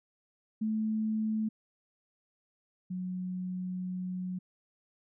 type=tone pair in turn; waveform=sine; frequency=217.7 / 183.06 Hz; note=A3 / F#3; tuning=-18 / -18 cents; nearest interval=minor third; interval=300 cents; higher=first; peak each=-28 / -33 dBFS; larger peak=first; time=0.61-1.49 / 2.9-4.39 s; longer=second; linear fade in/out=10 ms; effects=none